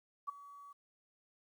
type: tone with ADSR envelope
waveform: sine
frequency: 1137 Hz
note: C#6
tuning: 44 cents sharp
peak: -33 dBFS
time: 0.27-0.73 s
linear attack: 21 ms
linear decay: 10 ms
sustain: -18 dB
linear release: 11 ms
effects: 12-bit